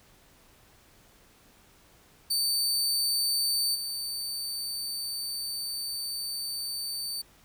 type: tone with level steps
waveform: sawtooth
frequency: 4569 Hz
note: D8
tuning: 48 cents flat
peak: -22 / -29 dBFS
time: 2.3-7.22 s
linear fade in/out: 10 ms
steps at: 3.74 s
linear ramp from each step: 20 ms
effects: pink hiss -59 dBFS RMS until 7.44 s